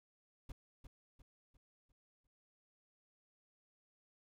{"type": "noise with echo", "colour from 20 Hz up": "brown", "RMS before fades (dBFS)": -44, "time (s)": [0.49, 0.52], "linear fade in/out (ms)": 5, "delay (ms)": 350, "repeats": 5, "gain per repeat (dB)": -7, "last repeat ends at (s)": 2.27, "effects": []}